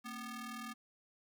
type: ring-modulated tone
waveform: sawtooth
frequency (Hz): 493.9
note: B4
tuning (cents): 0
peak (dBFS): -36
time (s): 0.04-0.74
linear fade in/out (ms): 20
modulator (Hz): 721
effects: none